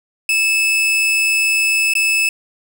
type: tone with dropouts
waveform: 40% pulse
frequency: 2613 Hz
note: E7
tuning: 16 cents flat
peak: -12 dBFS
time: 0.29-2.29 s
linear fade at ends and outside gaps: 2 ms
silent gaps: 1.937-1.952 s
effects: none